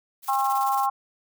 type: noise with tremolo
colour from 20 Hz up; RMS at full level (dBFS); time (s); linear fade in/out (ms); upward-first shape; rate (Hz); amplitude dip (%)
blue; -36; 0.22-0.88; 50; square; 18; 55
type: harmonic tone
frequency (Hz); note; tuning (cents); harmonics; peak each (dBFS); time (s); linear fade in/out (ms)
268.7; C4; +46; 3 / 4 / 5; -23 / -24 / -33; 0.28-0.9; 10
effects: none